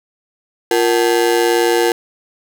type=ring-modulated tone; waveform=35% pulse; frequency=409.1 Hz; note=G#4; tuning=26 cents flat; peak=-7 dBFS; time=0.71-1.92 s; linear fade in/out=2 ms; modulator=59 Hz; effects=none